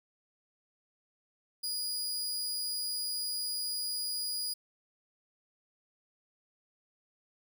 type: tone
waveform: sawtooth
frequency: 4898 Hz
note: D#8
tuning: 28 cents flat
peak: -30 dBFS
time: 1.63-4.54 s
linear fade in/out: 10 ms
effects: none